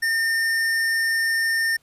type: tone with hard clipping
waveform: sine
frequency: 1813 Hz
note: A#6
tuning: 49 cents flat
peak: -21 dBFS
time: 0.02-1.77 s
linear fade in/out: 10 ms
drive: 14 dB
effects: pink hiss -62 dBFS RMS until 1.82 s + resampled to 32000 Hz